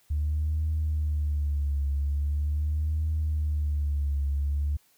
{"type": "tone with vibrato", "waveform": "sine", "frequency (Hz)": 74, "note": "D2", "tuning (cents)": 14, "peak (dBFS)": -23, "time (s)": [0.1, 4.77], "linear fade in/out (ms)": 10, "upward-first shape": "triangle", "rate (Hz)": 0.42, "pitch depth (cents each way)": 99, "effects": ["tanh soft clip ceiling -20 dBFS", "white hiss -64 dBFS RMS until 4.97 s"]}